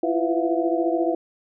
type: tone cluster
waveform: sine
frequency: 332.1 / 346.3 / 498.9 / 664 / 713 Hz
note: E4 / F4 / B4 / E5 / F5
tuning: +13 / -15 / +17 / +12 / +36 cents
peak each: -23 / -26 / -28 / -26 / -29 dBFS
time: 0.03-1.15 s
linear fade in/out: 5 ms
effects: none